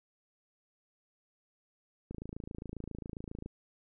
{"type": "click train", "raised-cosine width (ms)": 3, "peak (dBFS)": -28, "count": 38, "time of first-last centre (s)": [2.11, 3.46], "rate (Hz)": 27.4, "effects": []}